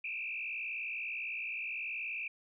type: tone with frequency modulation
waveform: sine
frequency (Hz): 2506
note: D#7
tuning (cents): +12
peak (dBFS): -36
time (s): 0.04-2.28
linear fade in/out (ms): 5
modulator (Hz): 59.3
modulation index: 2.9
effects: none